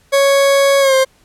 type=tone with pitch glide; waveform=40% pulse; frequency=554.4 to 527.8 Hz; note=C#5 to C5; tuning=0 to +15 cents; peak=-8 dBFS; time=0.12-1.05 s; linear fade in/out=20 ms; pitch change=-85 cents; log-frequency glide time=0.8-0.94 s; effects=pink hiss -53 dBFS RMS until 1.24 s + low-pass 12000 Hz 12 dB/octave